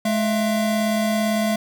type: tone pair together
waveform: square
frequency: 212.4 / 675 Hz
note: G#3 / E5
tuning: +39 / +41 cents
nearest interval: octave + minor sixth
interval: 2002 cents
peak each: -21 / -24 dBFS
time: 0.05-1.56 s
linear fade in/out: 5 ms
effects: none